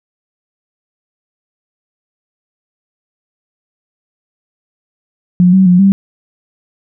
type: tone with pitch steps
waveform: sine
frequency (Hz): 179.2 / 189.7 / 179 / 195.7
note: F3 / F#3 / F3 / G3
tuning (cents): +45 / +43 / +43 / -3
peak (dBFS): -4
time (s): 5.4-5.92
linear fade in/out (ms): 0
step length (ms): 130
effects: none